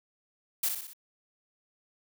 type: noise with echo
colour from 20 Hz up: blue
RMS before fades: -28 dBFS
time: 0.63-0.69 s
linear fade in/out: 5 ms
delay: 61 ms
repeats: 4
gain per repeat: -5 dB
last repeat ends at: 0.934 s
effects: none